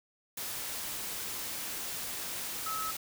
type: tone in noise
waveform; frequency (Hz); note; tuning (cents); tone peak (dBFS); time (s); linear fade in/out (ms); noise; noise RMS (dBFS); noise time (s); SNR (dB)
sine; 1292; E6; -35; -34; 2.66-2.91; 5; white; -38; 0.37-2.97; +1
effects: none